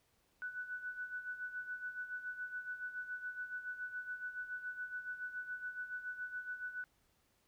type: tone with tremolo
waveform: sine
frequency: 1487 Hz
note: F#6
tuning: 8 cents sharp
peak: -38 dBFS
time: 0.42-6.84 s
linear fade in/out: 0 ms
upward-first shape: sine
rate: 7.1 Hz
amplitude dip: 70%
effects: pink hiss -75 dBFS RMS until 7.47 s